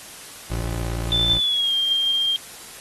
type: tone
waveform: 25% pulse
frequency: 57.7 Hz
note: A#1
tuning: 17 cents flat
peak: -21 dBFS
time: 0.5-1.39 s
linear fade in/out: 10 ms
type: tone with pitch glide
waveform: sine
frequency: 3529 to 3199 Hz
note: A7 to G7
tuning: +4 to +34 cents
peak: -18 dBFS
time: 1.12-2.36 s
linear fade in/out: 0 ms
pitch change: -170 cents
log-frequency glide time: 1.34-1.74 s
effects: white hiss -40 dBFS RMS until 2.8 s + AAC 32 kbps